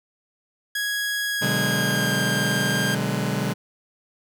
sawtooth tone with pitch glide, 1661.2 to 1603.7 Hz, G#6 to G6, 0 to +39 cents, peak -20 dBFS, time 0.75-2.95 s, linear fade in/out 5 ms, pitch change -61 cents, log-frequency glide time 1.28-2.18 s
sawtooth chord, G# half-diminished seventh, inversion first, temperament just, 124.59 / 149.51 / 186.89 / 207.7 Hz, B2 / D3 / F#3 / G#3, +16 / +31 / +18 / 0 cents, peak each -24 dBFS, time 1.41-3.54 s, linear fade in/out 20 ms
effects none

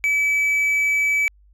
triangle tone, 2296 Hz, D7, 40 cents flat, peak -15 dBFS, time 0.04-1.28 s, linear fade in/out 0 ms, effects added 50 Hz sine -50 dBFS peak until 1.53 s

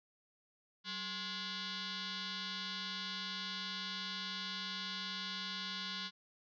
sine tone with frequency modulation, 188.6 Hz, F#3, 33 cents sharp, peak -39 dBFS, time 0.84-6.11 s, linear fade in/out 50 ms, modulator 625 Hz, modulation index 7.2, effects none

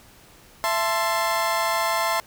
30% pulse chord, A minor, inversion second, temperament equal with one note detuned, 668.5 / 880 / 1046.5 Hz, E5 / A5 / C6, +24 / 0 / 0 cents, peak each -23 / -24 / -22 dBFS, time 0.64-2.2 s, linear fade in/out 0 ms, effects pink hiss -51 dBFS RMS until 2.26 s

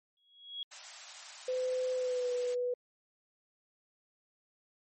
sine tone with exponential growth, 3322 Hz, G#7, in tune, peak -34 dBFS, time 0.17-0.63 s, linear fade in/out 1 ms, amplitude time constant 98 ms
white high-pass noise, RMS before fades -47 dBFS, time 0.71-2.55 s, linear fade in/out 10 ms, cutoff 590 Hz, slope 96 dB/octave
sine tone with pitch glide, 509 to 492.8 Hz, C5 to B4, -48 to -4 cents, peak -30 dBFS, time 1.48-2.74 s, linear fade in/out 5 ms, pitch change -56 cents, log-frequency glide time 1.95-2.3 s
effects MP3 32 kbps

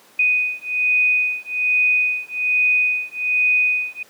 sine beating tone pair, 2489 / 2490.2 Hz, D#7 / D#7, 0 / +1 cents, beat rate 1.2 Hz, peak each -19 dBFS, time 0.19-4.03 s, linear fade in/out 5 ms, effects pink hiss -50 dBFS RMS until 4.09 s + high-pass 300 Hz 12 dB/octave

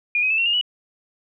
sine tone with pitch steps, 2431 / 2525 / 2624 / 2726 / 2831 / 2941 Hz, D#7 / D#7 / E7 / F7 / F7 / F#7, -41 / +25 / -9 / -43 / +23 / -11 cents, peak -17 dBFS, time 0.15-0.612 s, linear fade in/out 2 ms, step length 77 ms, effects none

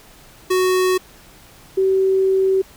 square / sine tone pair in turn, 370 / 382.6 Hz, F#4 / G4, 0 / -42 cents, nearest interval minor second, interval 58 cents, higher second, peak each -15 / -13 dBFS, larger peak second, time 0.5-0.98 / 1.77-2.62 s, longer second, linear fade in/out 10 ms, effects pink hiss -46 dBFS RMS until 2.76 s

